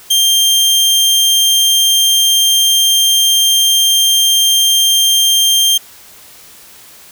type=tone; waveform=sawtooth; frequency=3179 Hz; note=G7; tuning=24 cents sharp; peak=-5 dBFS; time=0.1-5.78 s; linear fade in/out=10 ms; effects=white hiss -39 dBFS RMS until 7.11 s